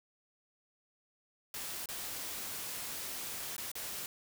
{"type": "noise with dropouts", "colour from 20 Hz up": "white", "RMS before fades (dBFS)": -41, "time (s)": [1.54, 4.06], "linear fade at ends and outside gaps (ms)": 1, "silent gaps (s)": [[1.858, 1.888], [3.565, 3.58], [3.716, 3.754]], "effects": []}